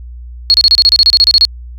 sine tone bursts, 4326 Hz, C#8, 43 cents flat, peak -3 dBFS, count 14, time 0.5-1.451 s, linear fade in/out 0 ms, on 41 ms, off 29 ms, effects added 60 Hz sine -26 dBFS peak until 1.78 s

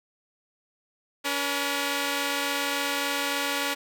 5% pulse tone pair together, 283 / 479.5 Hz, C#4 / A#4, +36 / +49 cents, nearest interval major sixth, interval 913 cents, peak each -16 / -19 dBFS, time 1.24-3.75 s, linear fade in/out 20 ms, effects none

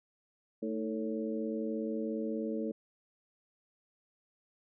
harmonic tone with a mistuned harmonic, 111 Hz, A2, 16 cents sharp, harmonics 2 / 3 / 4 / 5, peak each -36 / -38 / -38 / -42 dBFS, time 0.62-2.72 s, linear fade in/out 10 ms, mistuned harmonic 3, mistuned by -76 cents, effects none

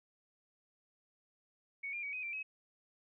sine tone with pitch steps, 2227 / 2398 / 2263 / 2511 / 2354 / 2553 Hz, C#7 / D7 / C#7 / D#7 / D7 / D#7, +7 / +36 / +35 / +15 / +3 / +44 cents, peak -38 dBFS, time 1.83-2.43 s, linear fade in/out 10 ms, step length 100 ms, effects none

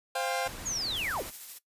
sawtooth chord, C suspended fourth, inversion none, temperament equal with one note detuned, 523.3 / 698.5 / 798.6 Hz, C5 / F5 / G5, 0 / 0 / +32 cents, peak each -30 dBFS, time 0.15-0.48 s, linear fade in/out 5 ms
pink noise, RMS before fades -42 dBFS, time 0.45-1.31 s, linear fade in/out 20 ms
sine linear sweep, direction down, 6870 to 219.2 Hz, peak -30 dBFS, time 0.65-1.23 s, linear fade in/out 20 ms
blue noise with tremolo, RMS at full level -41 dBFS, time 0.95-1.59 s, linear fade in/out 20 ms, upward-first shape sine, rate 13 Hz, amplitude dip 35%
effects noise-tail reverb RT60 0.1 s tail -17 dB re dry + resampled to 32000 Hz

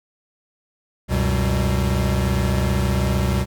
square tone cluster, 68.5 / 91.1 / 123.7 / 190.2 Hz, C#2 / F#2 / B2 / F#3, -20 / -26 / +3 / +48 cents, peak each -22 / -29 / -23 / -25 dBFS, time 1.08-3.46 s, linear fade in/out 50 ms, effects none

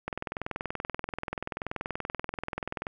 click train, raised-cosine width 0.5 ms, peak -17 dBFS, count 59, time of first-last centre 0.08-2.868 s, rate 20.8 Hz, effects none

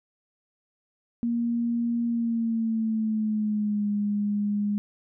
sine tone with pitch glide, 235.1 to 205.9 Hz, A#3 to G#3, +15 to -15 cents, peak -23 dBFS, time 1.23-4.78 s, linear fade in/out 0 ms, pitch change -230 cents, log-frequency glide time 2.06-3.88 s, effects none

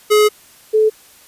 square / sine tone pair in turn, 422.6 / 433.7 Hz, G#4 / A4, +30 / -25 cents, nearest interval unison, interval 45 cents, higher second, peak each -9 dBFS, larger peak neither, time 0.1-0.29 / 0.73-0.9 s, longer first, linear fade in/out 20 ms, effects white hiss -46 dBFS RMS until 1.27 s + resampled to 32000 Hz

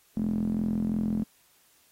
sawtooth tone with band-pass filter, 42.9 Hz, F1, 30 cents flat, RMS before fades -28 dBFS, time 0.16-1.24 s, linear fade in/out 10 ms, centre 220 Hz, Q 8.9, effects white hiss -63 dBFS RMS until 1.91 s + AAC 48 kbps

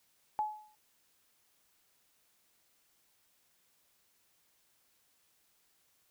sine tone with exponential decay, 852 Hz, G#5, 44 cents sharp, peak -27 dBFS, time 0.39-0.75 s, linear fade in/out 0 ms, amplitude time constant 78 ms, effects white hiss -72 dBFS RMS until 6.1 s

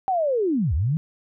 sine linear two-way sweep, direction down then up, 784 to 65.41 to 167 Hz, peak -19 dBFS, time 0.08-0.97 s, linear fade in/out 0 ms, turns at 0.74 s, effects none

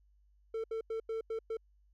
triangle tone bursts at uneven times, 447.7 Hz, A4, 30 cents sharp, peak -32 dBFS, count 6, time 0.54-0.64 / 0.71-0.81 / 0.9-1 / 1.09-1.21 / 1.3-1.39 / 1.5-1.57 s, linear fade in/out 5 ms, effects added 50 Hz sine -64 dBFS peak until 1.93 s

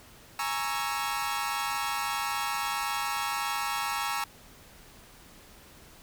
sawtooth chord, A# half-diminished seventh, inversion third, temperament equal with one note detuned, 830.6 / 932.3 / 1108.7 / 1325.4 Hz, G#5 / A#5 / C#6 / E6, 0 / 0 / 0 / +9 cents, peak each -31 dBFS, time 0.39-4.24 s, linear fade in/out 2 ms, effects pink hiss -53 dBFS RMS until 6.02 s

